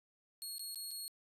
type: tone with dropouts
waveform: 15% pulse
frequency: 4315 Hz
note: C#8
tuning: 47 cents flat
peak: -35 dBFS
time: 0.42-1.08 s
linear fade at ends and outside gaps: 0 ms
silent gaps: 0.582-0.594 / 0.746-0.757 / 0.908-0.913 s
effects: resampled to 32000 Hz